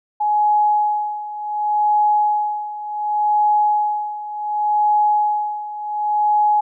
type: tone with tremolo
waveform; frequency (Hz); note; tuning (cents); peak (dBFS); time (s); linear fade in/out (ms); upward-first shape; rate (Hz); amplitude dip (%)
sine; 840; G#5; +19; -12; 0.2-6.61; 10; sine; 0.68; 80
effects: none